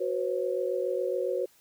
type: chord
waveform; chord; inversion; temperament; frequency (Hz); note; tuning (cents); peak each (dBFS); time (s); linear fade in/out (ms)
sine; F# suspended fourth; none; equal with one note detuned; 370 / 493.9 / 541.1; F#4 / B4 / C#5; 0 / 0 / -42; -31; 0-1.46; 10
effects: white hiss -62 dBFS RMS until 1.6 s